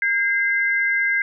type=tone pair together; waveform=sine; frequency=1609.8 / 2065 Hz; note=G6 / C7; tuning=+46 / -23 cents; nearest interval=major third; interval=431 cents; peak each=-20 dBFS; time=0.02-1.22 s; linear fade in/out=2 ms; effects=none